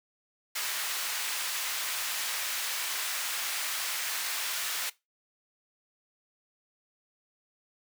pink high-pass noise, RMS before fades -33 dBFS, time 0.55-4.9 s, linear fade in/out 10 ms, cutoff 1500 Hz, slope 12 dB/octave, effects noise-tail reverb RT60 0.2 s tail -19 dB re dry

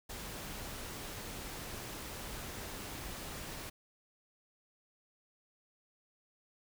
pink noise, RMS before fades -44 dBFS, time 0.09-3.7 s, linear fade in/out 10 ms, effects none

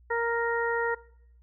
harmonic tone, 466.4 Hz, A#4, 1 cent sharp, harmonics 1 / 2 / 3 / 4, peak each -28 / -31 / -34 / -32 dBFS, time 0.1-0.95 s, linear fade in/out 10 ms, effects noise-tail reverb RT60 0.7 s tail -21 dB re dry + added 60 Hz sine -54 dBFS peak until 1.42 s

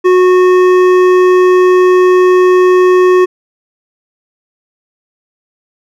triangle tone with hard clipping, 366 Hz, F#4, 19 cents flat, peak -6 dBFS, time 0.04-3.26 s, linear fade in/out 20 ms, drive 15 dB, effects none

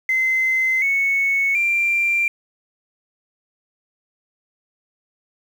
sine tone with pitch steps, 2062 / 2210 / 2369 Hz, C7 / C#7 / D7, -26 / -6 / +14 cents, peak -15 dBFS, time 0.09-2.28 s, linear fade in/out 2 ms, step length 730 ms, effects tanh soft clip ceiling -11 dBFS + 7-bit

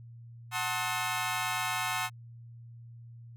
20% pulse chord, F# diminished seventh, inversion none, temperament just, 740 / 888 / 1065.6 / 1278.7 Hz, F#5 / A5 / C6 / Eb6, 0 / +16 / +31 / +47 cents, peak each -31 dBFS, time 0.51-2.1 s, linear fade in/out 50 ms, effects added 117 Hz sine -46 dBFS peak until 3.36 s

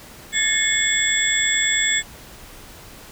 sine tone cluster, 1709 / 1798 / 2171 / 3433 / 7690 Hz, G#6 / A6 / C#7 / A7 / B8, +49 / +37 / -37 / -43 / -47 cents, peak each -27 / -26 / -23 / -22 / -22 dBFS, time 0.32-2.03 s, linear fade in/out 50 ms, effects pink hiss -42 dBFS RMS until 3.11 s

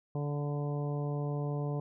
harmonic tone with a mistuned harmonic, 145.4 Hz, D3, 17 cents flat, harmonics 1 / 2 / 3 / 4 / 5 / 6 / 7, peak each -32 / -42 / -40 / -44 / -46 / -51 / -50 dBFS, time 0.15-1.8 s, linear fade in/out 2 ms, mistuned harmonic 6, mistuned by +26 cents, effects none

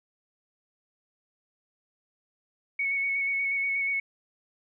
sine tone with vibrato, 2217 Hz, C#7, in tune, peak -25 dBFS, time 2.79-4 s, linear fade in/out 5 ms, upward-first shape square, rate 8.3 Hz, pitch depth 14 cents each way, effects none

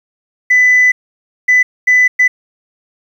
sine tone bursts at uneven times, 1998 Hz, B6, 20 cents sharp, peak -4 dBFS, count 4, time 0.5-0.92 / 1.48-1.63 / 1.87-2.08 / 2.19-2.28 s, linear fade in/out 10 ms, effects tanh soft clip ceiling -3 dBFS + 7-bit

